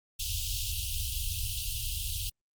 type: band-stop noise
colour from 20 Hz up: pink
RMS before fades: -33 dBFS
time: 0.19-2.3 s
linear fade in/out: 10 ms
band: 110 to 2700 Hz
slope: 96 dB/octave
effects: Opus 48 kbps